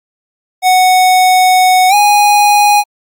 square tone with pitch glide, 740 to 825.8 Hz, F#5 to G#5, 0 to -10 cents, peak -6 dBFS, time 0.62-2.84 s, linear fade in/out 50 ms, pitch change +190 cents, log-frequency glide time 1.89-1.94 s, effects Opus 48 kbps

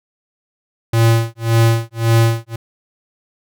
square tone with tremolo, 114.5 Hz, A#2, 31 cents flat, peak -9 dBFS, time 0.93-2.56 s, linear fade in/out 5 ms, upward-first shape sine, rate 1.8 Hz, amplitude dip 100%, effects none

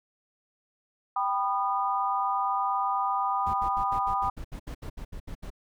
sine chord, G augmented, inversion none, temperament equal with one note detuned, 784 / 987.8 / 1225.2 Hz, G5 / B5 / D#6, 0 / 0 / -27 cents, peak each -29 dBFS, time 1.16-4.3 s, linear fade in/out 5 ms
brown noise bursts, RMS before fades -37 dBFS, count 14, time 3.46-5.503 s, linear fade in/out 10 ms, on 80 ms, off 71 ms
effects none

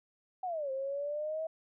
sine exponential two-way sweep, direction down then up, 765 to 527 to 647 Hz, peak -33 dBFS, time 0.43-1.47 s, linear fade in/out 5 ms, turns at 0.71 s, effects none

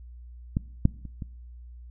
clicks, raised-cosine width 5 ms, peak -12 / -6 / -27 / -22 dBFS, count 4, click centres 0.569 / 0.854 / 1.053 / 1.222 s, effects noise-tail reverb RT60 0.7 s tail -23 dB re dry + added 60 Hz sine -42 dBFS peak until 1.9 s

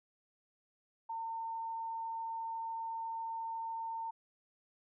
sine tone, 907 Hz, A#5, 48 cents flat, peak -37 dBFS, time 1.09-4.11 s, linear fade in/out 10 ms, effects none

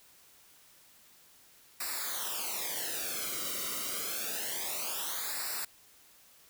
white noise with flanger, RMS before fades -36 dBFS, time 1.8-5.65 s, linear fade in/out 5 ms, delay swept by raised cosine 0.31 to 1.19 ms, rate 0.27 Hz, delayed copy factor -0.9, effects white hiss -60 dBFS RMS until 6.49 s

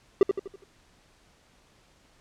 triangle tone with echo, 392 Hz, G4, in tune, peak -11 dBFS, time 0.21-0.23 s, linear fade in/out 2 ms, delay 82 ms, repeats 5, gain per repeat -7 dB, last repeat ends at 0.64 s, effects pink hiss -61 dBFS RMS until 2.2 s + low-pass 8000 Hz 12 dB/octave

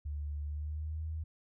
sine tone with pitch glide, 73.42 to 79.15 Hz, D2 to D#2, 0 to +30 cents, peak -35 dBFS, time 0.05-1.24 s, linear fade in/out 10 ms, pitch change +130 cents, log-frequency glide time 0.44-1.04 s, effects none

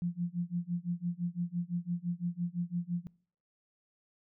sine tone with tremolo, 174.61 Hz, F3, in tune, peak -28 dBFS, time 0.02-3.07 s, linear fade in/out 0 ms, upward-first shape sine, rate 5.9 Hz, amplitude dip 100%, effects noise-tail reverb RT60 0.5 s tail -23 dB re dry

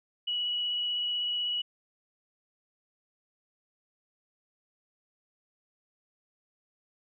sine tone with vibrato, 2931 Hz, F#7, 17 cents flat, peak -28 dBFS, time 0.27-1.62 s, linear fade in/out 10 ms, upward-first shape sine, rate 16 Hz, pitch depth 10 cents each way, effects none

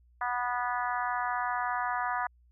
harmonic tone, 245.2 Hz, B3, 12 cents flat, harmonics 3 / 4 / 5 / 6 / 7 / 8, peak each -34 / -33 / -35 / -38 / -38 / -44 dBFS, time 0.21-2.27 s, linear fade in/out 5 ms, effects added 60 Hz sine -59 dBFS peak until 2.51 s

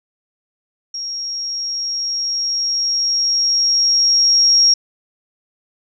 sine tone with level ramp, 5588 Hz, F8, in tune, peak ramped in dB -23 to -8 dBFS, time 0.94-4.74 s, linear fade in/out 5 ms, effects none

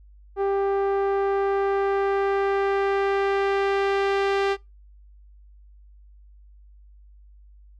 sawtooth tone with low-pass filter sweep, 394.9 Hz, G4, 13 cents sharp, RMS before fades -23 dBFS, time 0.36-4.57 s, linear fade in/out 50 ms, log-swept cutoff 890 to 3400 Hz, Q 0.85, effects noise-tail reverb RT60 0.2 s tail -22 dB re dry + added 50 Hz sine -47 dBFS peak until 7.79 s

